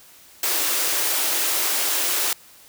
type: high-pass noise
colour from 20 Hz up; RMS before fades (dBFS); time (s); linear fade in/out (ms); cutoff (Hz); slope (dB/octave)
white; -22; 0.43-2.33; 2; 280; 96
effects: white hiss -49 dBFS RMS until 2.68 s